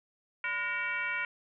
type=tone with frequency modulation; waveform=sine; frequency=1864.7 Hz; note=A#6; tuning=in tune; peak=-30 dBFS; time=0.44-1.25 s; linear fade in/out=2 ms; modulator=427 Hz; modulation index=1.6; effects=none